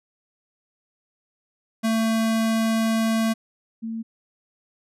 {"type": "tone pair in turn", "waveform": ["square", "sine"], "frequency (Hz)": [223.8, 225.6], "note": ["A3", "A3"], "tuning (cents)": [30, 44], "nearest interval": "unison", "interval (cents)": 14, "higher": "second", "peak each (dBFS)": [-20, -27], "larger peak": "first", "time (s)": [[1.83, 3.34], [3.82, 4.03]], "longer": "first", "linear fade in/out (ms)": 20, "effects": ["resampled to 32000 Hz"]}